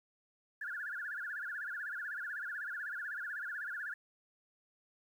sine tone with vibrato, 1568 Hz, G6, in tune, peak -38 dBFS, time 0.61-3.94 s, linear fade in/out 5 ms, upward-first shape sine, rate 16 Hz, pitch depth 200 cents each way, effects 11-bit

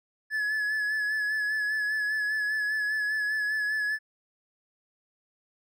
triangle tone with vibrato, 1711 Hz, A6, 49 cents flat, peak -24 dBFS, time 0.3-3.99 s, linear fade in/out 50 ms, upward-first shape sine, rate 5 Hz, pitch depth 34 cents each way, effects none

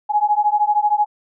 sine beating tone pair, 830.6 / 843.6 Hz, G#5 / G#5, 0 / +27 cents, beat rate 13 Hz, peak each -17 dBFS, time 0.09-1.06 s, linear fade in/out 20 ms, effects none

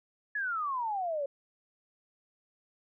sine exponential sweep, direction down, 1731 to 544 Hz, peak -30 dBFS, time 0.35-1.26 s, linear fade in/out 5 ms, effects none

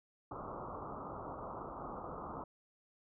white low-pass noise, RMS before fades -45 dBFS, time 0.31-2.44 s, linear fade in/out 5 ms, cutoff 1300 Hz, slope 96 dB/octave, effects none

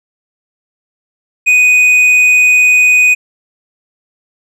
sine tone with tanh clipping, 2489 Hz, D#7, in tune, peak -6 dBFS, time 1.46-3.15 s, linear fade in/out 20 ms, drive 6 dB, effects none

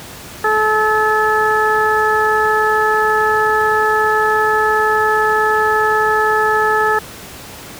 harmonic tone, 431.4 Hz, A4, 34 cents flat, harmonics 1 / 2 / 3 / 4, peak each -17 / -17 / -17 / -17 dBFS, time 0.44-6.99 s, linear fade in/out 5 ms, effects pink hiss -33 dBFS RMS until 7.79 s + high-pass 60 Hz 12 dB/octave

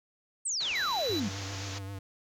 sine exponential sweep, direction down, 8870 to 180 Hz, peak -29 dBFS, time 0.45-1.29 s, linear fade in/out 10 ms
white low-pass noise, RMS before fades -42 dBFS, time 0.6-1.79 s, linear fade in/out 10 ms, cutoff 6900 Hz, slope 96 dB/octave
triangle tone, 3957 Hz, B7, 3 cents sharp, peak -31 dBFS, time 0.75-1.2 s, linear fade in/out 5 ms
square tone with vibrato, 98 Hz, G2, in tune, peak -38 dBFS, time 1.09-1.99 s, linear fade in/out 5 ms, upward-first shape sine, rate 7.6 Hz, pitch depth 38 cents each way
effects none

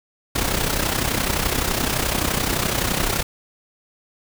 pink noise with amplitude modulation, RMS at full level -19 dBFS, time 0.35-3.23 s, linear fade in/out 10 ms, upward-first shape sine, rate 31.7 Hz, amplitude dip 65%, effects none

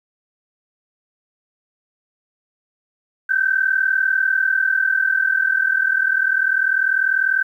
sine tone pair together, 1527.8 / 1568 Hz, G6 / G6, -45 / 0 cents, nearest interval unison, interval 45 cents, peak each -18 dBFS, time 3.29-7.43 s, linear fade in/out 10 ms, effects 9-bit

